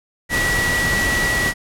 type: tone in noise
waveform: sine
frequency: 1936 Hz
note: B6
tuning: 35 cents flat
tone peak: -18 dBFS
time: 0.29-1.54 s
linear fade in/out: 50 ms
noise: pink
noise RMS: -22 dBFS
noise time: 0.29-1.54 s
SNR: +1 dB
effects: low-pass 12000 Hz 12 dB/octave